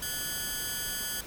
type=ring-modulated tone; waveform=5% pulse; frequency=1600 Hz; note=G6; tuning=35 cents sharp; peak=-18 dBFS; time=0.02-1.21 s; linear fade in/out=5 ms; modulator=127 Hz; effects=pink hiss -44 dBFS RMS until 1.26 s